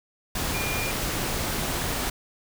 sine tone in noise, 2412 Hz, D7, 46 cents sharp, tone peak -31 dBFS, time 0.54-0.91 s, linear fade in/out 5 ms, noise pink, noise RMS -28 dBFS, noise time 0.35-2.1 s, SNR -6 dB, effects none

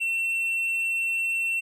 triangle tone, 2703 Hz, E7, 43 cents sharp, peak -22 dBFS, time 0-1.61 s, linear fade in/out 20 ms, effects resampled to 32000 Hz

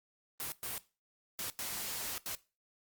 white noise bursts at uneven times, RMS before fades -39 dBFS, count 5, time 0.4-0.52 / 0.63-0.78 / 1.39-1.5 / 1.59-2.18 / 2.26-2.35 s, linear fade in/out 0 ms, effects noise-tail reverb RT60 0.3 s tail -19 dB re dry + Opus 32 kbps

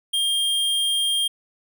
square tone, 3210 Hz, G7, 40 cents sharp, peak -20 dBFS, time 0.13-1.28 s, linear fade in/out 10 ms, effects none

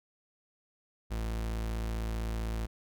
40% pulse tone, 55.6 Hz, A1, 19 cents sharp, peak -31 dBFS, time 1.1-2.67 s, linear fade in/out 20 ms, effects none

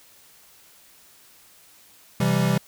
square chord, C major, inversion none, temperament equal with one note detuned, 130.81 / 166.44 / 196 Hz, C3 / E3 / G3, 0 / +17 / 0 cents, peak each -24 dBFS, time 2.2-2.58 s, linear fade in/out 5 ms, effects white hiss -53 dBFS RMS until 2.67 s

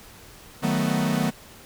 45% pulse chord, B dominant seventh, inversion first, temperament equal with one note detuned, 155.56 / 186.07 / 220 / 246.9 Hz, D#3 / F#3 / A3 / B3, 0 / +10 / 0 / 0 cents, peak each -27 dBFS, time 0.62-1.31 s, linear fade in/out 20 ms, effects pink hiss -47 dBFS RMS until 1.65 s

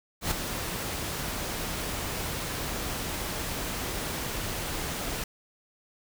pink noise with ADSR envelope, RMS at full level -26 dBFS, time 0.21-5.24 s, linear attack 100 ms, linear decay 11 ms, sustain -7 dB, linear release 3 ms, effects none

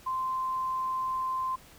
sine tone, 1040 Hz, C6, 11 cents flat, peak -28 dBFS, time 0.06-1.56 s, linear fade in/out 10 ms, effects pink hiss -54 dBFS RMS until 1.78 s

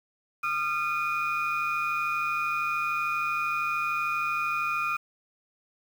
sine tone cluster, 1219 / 1372 / 2454 Hz, D#6 / F6 / D#7, -36 / -31 / -25 cents, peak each -29 dBFS, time 0.43-4.97 s, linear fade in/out 10 ms, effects tanh soft clip ceiling -20 dBFS + 8-bit

